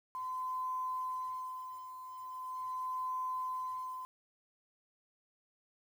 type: tone with tremolo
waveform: sine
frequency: 1023 Hz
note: C6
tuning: 39 cents flat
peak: -34 dBFS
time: 0.15-4.05 s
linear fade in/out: 0 ms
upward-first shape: sine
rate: 0.41 Hz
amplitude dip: 70%
effects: 10-bit